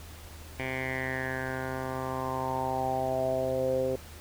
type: tone with low-pass filter sweep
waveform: 10% pulse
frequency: 130.6 Hz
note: C3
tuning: 3 cents flat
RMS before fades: -31 dBFS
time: 0.59-3.96 s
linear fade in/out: 5 ms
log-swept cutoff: 2400 to 470 Hz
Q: 6.3
effects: added 79 Hz sine -46 dBFS peak until 4.2 s + pink hiss -49 dBFS RMS until 4.2 s